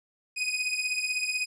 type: beating tone pair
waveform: sawtooth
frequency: 2489 / 2505 Hz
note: D#7 / D#7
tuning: 0 / +11 cents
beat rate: 16 Hz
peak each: -27 dBFS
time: 0.36-1.46 s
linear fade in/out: 20 ms
effects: resampled to 22050 Hz